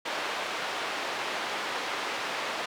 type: band-pass noise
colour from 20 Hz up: pink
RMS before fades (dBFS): -33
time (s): 0.05-2.66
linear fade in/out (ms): 10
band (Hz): 560 to 3600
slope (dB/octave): 12
effects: none